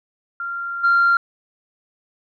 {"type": "tone with level steps", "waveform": "sine", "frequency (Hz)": 1386, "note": "F6", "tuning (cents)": -14, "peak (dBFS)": [-24, -11], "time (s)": [0.4, 1.17], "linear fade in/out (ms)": 2, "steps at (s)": 0.83, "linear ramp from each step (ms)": 20, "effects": ["tanh soft clip ceiling -9 dBFS"]}